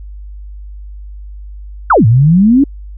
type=exponential two-way sweep; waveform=sine; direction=down then up; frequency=1552 to 106.2 to 292.4 Hz; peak=-4 dBFS; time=1.9-2.64 s; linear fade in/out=5 ms; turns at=2.06 s; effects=added 50 Hz sine -26 dBFS peak until 2.97 s

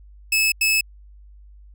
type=tone bursts at uneven times; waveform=sawtooth; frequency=2600 Hz; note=E7; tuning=24 cents flat; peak=-13 dBFS; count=2; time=0.32-0.52 / 0.61-0.81 s; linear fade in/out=5 ms; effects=added 50 Hz sine -43 dBFS peak until 1.74 s

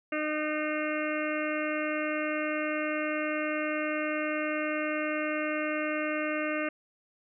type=harmonic tone; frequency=305 Hz; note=D#4; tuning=34 cents flat; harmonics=1 / 2 / 4 / 5 / 6 / 7 / 8 / 9; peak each=-33 / -33 / -38 / -38 / -41 / -38 / -43 / -40 dBFS; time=0.12-6.69 s; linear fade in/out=5 ms; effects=none

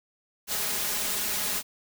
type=noise with comb filter; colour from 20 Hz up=white; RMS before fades=-29 dBFS; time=0.47-1.63 s; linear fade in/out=50 ms; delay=4.8 ms; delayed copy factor=+0.7; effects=none

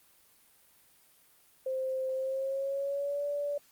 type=tone with pitch glide; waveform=sine; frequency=523.3 to 577.3 Hz; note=C5 to D5; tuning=0 to -30 cents; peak=-30 dBFS; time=1.66-3.58 s; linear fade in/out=5 ms; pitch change=+170 cents; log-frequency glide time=2.14-3.26 s; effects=white hiss -63 dBFS RMS until 3.71 s + Opus 32 kbps

